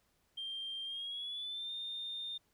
sine tone with pitch glide, 3177 to 3628 Hz, G7 to A#7, +23 to -48 cents, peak -38 dBFS, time 0.37-2.38 s, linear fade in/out 10 ms, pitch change +229 cents, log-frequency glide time 0.84-1.72 s, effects tanh soft clip ceiling -34 dBFS + pink hiss -75 dBFS RMS until 2.53 s

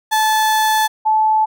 35% pulse / sine tone pair in turn, 869 / 869 Hz, A5 / A5, -22 / -22 cents, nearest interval unison, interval 0 cents, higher neither, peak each -11 dBFS, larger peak neither, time 0.11-0.88 / 1.05-1.46 s, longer first, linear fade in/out 20 ms, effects none

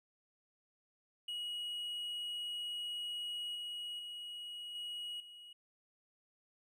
triangle tone with level steps, 2904 Hz, F#7, 33 cents flat, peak -37 / -39 / -42 / -39 / -50 dBFS, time 1.28-5.53 s, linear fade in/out 5 ms, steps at 3.55 / 3.99 / 4.75 / 5.2 s, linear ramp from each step 2 ms, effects none

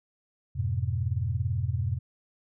sine chord, F diminished, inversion none, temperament just, 87.31 / 104.77 / 125.72 Hz, F2 / Ab2 / Cb3, 0 / +16 / +31 cents, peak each -30 dBFS, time 0.55-1.99 s, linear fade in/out 20 ms, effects none

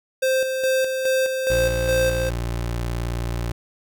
square tone with tremolo, 523.3 Hz, C5, in tune, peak -18 dBFS, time 0.22-2.3 s, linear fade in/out 10 ms, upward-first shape square, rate 2.4 Hz, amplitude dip 45%
25% pulse tone, 58.7 Hz, A#1, 13 cents sharp, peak -20 dBFS, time 1.5-3.52 s, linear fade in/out 5 ms
effects none

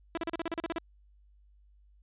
sawtooth tone bursts, 332.1 Hz, E4, 13 cents sharp, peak -27 dBFS, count 11, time 0.15-0.783 s, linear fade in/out 0 ms, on 23 ms, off 38 ms, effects added 50 Hz sine -58 dBFS peak until 2.02 s + resampled to 8000 Hz

